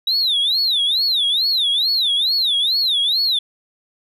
sine tone with vibrato, 3800 Hz, A#7, 33 cents sharp, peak -13 dBFS, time 0.07-3.39 s, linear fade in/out 5 ms, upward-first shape sine, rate 2.3 Hz, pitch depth 250 cents each way, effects tanh soft clip ceiling -13 dBFS

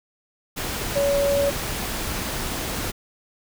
sine tone in noise, 564 Hz, C#5, 30 cents sharp, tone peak -18 dBFS, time 0.95-1.51 s, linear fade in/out 20 ms, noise pink, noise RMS -28 dBFS, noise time 0.56-2.92 s, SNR +7 dB, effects none

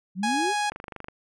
sine exponential sweep, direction up, 174.61 to 427.5 Hz, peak -26 dBFS, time 0.15-0.54 s, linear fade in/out 50 ms
sawtooth tone, 830.6 Hz, G#5, in tune, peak -20 dBFS, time 0.23-0.7 s, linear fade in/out 5 ms
click train, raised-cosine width 0.5 ms, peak -22 dBFS, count 10, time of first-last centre 0.72-1.084 s, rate 24.7 Hz
effects resampled to 22050 Hz

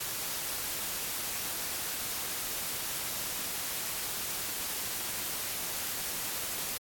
white noise, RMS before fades -35 dBFS, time 0-6.78 s, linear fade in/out 10 ms, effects AAC 64 kbps

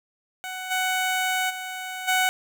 15% pulse tone with level steps, 745 Hz, F#5, 12 cents sharp, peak -25 / -16 / -25 / -13 dBFS, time 0.44-2.29 s, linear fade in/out 0 ms, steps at 0.7 / 1.49 / 2.07 s, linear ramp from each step 20 ms, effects none

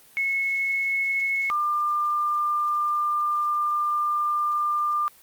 sine tone pair in turn, 2189 / 1196.3 Hz, C#7 / D6, -22 / +32 cents, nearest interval minor seventh, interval 1046 cents, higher first, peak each -21 dBFS, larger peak neither, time 0.17-1.5 / 1.5-5.08 s, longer second, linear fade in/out 0 ms, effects white hiss -53 dBFS RMS until 5.22 s + Opus 32 kbps

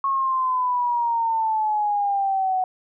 sine exponential sweep, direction down, 1098 to 740 Hz, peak -19 dBFS, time 0.04-2.64 s, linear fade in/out 2 ms, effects none

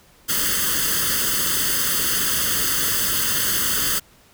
white noise with comb filter, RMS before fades -21 dBFS, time 0.28-4 s, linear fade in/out 20 ms, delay 0.63 ms, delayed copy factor +0.9, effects pink hiss -53 dBFS RMS until 4.33 s

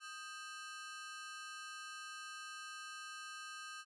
sawtooth ring-modulated tone, 1413 Hz, F6, 20 cents sharp, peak -40 dBFS, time 0-3.85 s, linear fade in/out 50 ms, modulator 168 Hz, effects resampled to 22050 Hz

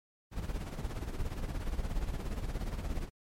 brown noise with tremolo, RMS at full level -33 dBFS, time 0.31-3.1 s, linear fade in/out 50 ms, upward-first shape sine, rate 17 Hz, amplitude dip 65%, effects MP3 64 kbps

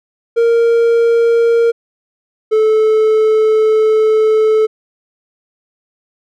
triangle tone pair in turn, 464.6 / 435.4 Hz, A#4 / A4, -6 / -18 cents, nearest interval minor second, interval 112 cents, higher first, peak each -6 dBFS, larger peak neither, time 0.36-1.72 / 2.51-4.67 s, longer second, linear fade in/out 20 ms, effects none

